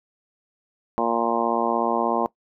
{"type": "harmonic tone", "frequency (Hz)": 116.54, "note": "A#2", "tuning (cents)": 0, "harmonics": [2, 3, 4, 5, 6, 7, 8, 9], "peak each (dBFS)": [-28, -28, -28, -28, -28, -28, -28, -28], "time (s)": [0.98, 2.26], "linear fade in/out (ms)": 0, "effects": ["noise-tail reverb RT60 0.1 s tail -20 dB re dry"]}